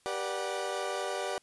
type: chord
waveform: 30% pulse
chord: G major seventh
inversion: none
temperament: equal with one note detuned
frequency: 392 / 482.9 / 587.3 / 740 Hz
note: G4 / B4 / D5 / F#5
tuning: 0 / -39 / 0 / 0 cents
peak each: -35 / -36 / -34 / -36 dBFS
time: 0.06-1.38 s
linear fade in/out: 0 ms
effects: white hiss -67 dBFS RMS until 1.42 s + resampled to 24000 Hz